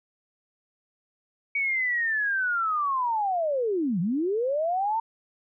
sine linear two-way sweep, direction down then up, 2264 to 160.3 to 921 Hz, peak -23 dBFS, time 1.55-5 s, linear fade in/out 5 ms, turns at 4 s, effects none

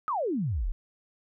sine exponential sweep, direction down, 1318.5 to 30.87 Hz, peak -26 dBFS, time 0.08-0.72 s, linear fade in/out 0 ms, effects none

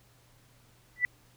sine tone with exponential growth, 1974 Hz, B6, 1 cent flat, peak -18 dBFS, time 0.96-1.05 s, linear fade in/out 1 ms, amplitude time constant 18 ms, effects added 120 Hz sine -63 dBFS peak until 1.36 s + pink hiss -63 dBFS RMS until 1.36 s

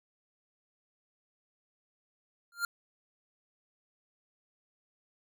square tone with exponential growth, 1396.9 Hz, F6, in tune, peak -26 dBFS, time 2.52-2.65 s, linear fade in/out 2 ms, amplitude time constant 28 ms, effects none

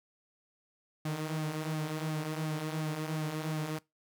sawtooth tone with flanger, 155.56 Hz, D#3, in tune, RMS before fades -35 dBFS, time 1.05-3.79 s, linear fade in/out 5 ms, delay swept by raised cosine 2 to 7.8 ms, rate 2.8 Hz, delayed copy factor -0.55, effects noise-tail reverb RT60 0.2 s tail -22 dB re dry

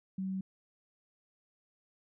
sine tone, 190.1 Hz, F#3, 47 cents sharp, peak -33 dBFS, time 0.18-0.41 s, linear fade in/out 5 ms, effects none

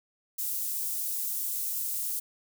white high-pass noise, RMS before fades -32 dBFS, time 0.38-2.2 s, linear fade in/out 10 ms, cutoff 9400 Hz, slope 12 dB/octave, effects none

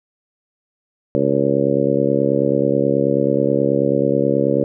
harmonic tone, 69.3 Hz, C#2, in tune, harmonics 2 / 3 / 4 / 5 / 6 / 7 / 8, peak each -24 / -23 / -21 / -22 / -23 / -20 / -21 dBFS, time 1.15-4.64 s, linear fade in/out 0 ms, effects none

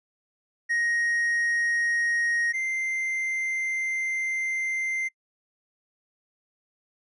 triangle tone pair in turn, 1876 / 2086 Hz, A#6 / C7, +11 / -6 cents, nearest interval major second, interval 183 cents, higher second, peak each -21 / -24 dBFS, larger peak first, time 0.69-2.53 / 2.53-5.09 s, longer second, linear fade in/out 20 ms, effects noise-tail reverb RT60 0.1 s tail -25 dB re dry + resampled to 24000 Hz

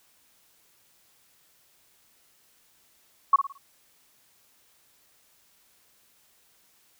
sine tone with echo, 1108.7 Hz, C#6, in tune, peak -12 dBFS, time 3.33-3.36 s, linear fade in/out 5 ms, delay 55 ms, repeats 4, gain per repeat -9 dB, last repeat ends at 3.58 s, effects white hiss -63 dBFS RMS until 6.99 s

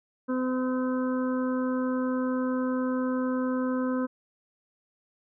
harmonic tone, 255.6 Hz, C4, 40 cents flat, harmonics 1 / 2 / 4 / 5 / 6, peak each -26 / -32 / -38 / -40 / -42 dBFS, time 0.28-4.07 s, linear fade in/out 20 ms, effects none

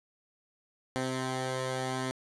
10% pulse tone pair together, 129.66 / 260 Hz, C3 / C4, -15 / -11 cents, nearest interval octave, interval 1204 cents, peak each -24 / -28 dBFS, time 0.96-2.11 s, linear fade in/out 0 ms, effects resampled to 24000 Hz + 10-bit

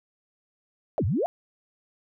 sine exponential two-way sweep, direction down then up, 755 to 81.4 to 755 Hz, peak -22 dBFS, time 0.98-1.26 s, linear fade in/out 0 ms, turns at 1.05 s, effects none

